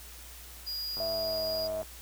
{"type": "tone", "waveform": "square", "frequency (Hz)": 4873, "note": "D#8", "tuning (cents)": -37, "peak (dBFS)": -34, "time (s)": [0.66, 1.68], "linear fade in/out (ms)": 20}
{"type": "click train", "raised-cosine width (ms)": 1, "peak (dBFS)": -31, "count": 87, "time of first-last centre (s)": [0.97, 1.83], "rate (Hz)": 100}
{"type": "tone with pitch glide", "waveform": "sine", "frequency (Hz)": [659.3, 640.5], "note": ["E5", "E5"], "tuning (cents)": [0, -50], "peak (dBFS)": -31, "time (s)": [1, 1.82], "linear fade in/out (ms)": 2, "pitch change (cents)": -50, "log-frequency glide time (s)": [1.14, 1.39]}
{"effects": ["added 60 Hz sine -49 dBFS peak until 2.01 s", "white hiss -49 dBFS RMS until 2.01 s"]}